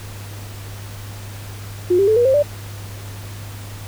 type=tone with pitch steps; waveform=sine; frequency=357.8 / 394.7 / 435.4 / 480.4 / 529.9 / 584.6 Hz; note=F4 / G4 / A4 / B4 / C5 / D5; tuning=+42 / +12 / -18 / -48 / +22 / -8 cents; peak=-11 dBFS; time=1.9-2.428 s; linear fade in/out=10 ms; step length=88 ms; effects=added 101 Hz sine -31 dBFS peak until 3.87 s + pink hiss -38 dBFS RMS until 3.87 s